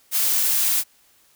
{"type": "noise", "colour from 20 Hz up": "blue", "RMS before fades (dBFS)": -20, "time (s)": [0.11, 0.84], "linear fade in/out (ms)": 50, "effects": ["white hiss -58 dBFS RMS until 1.35 s"]}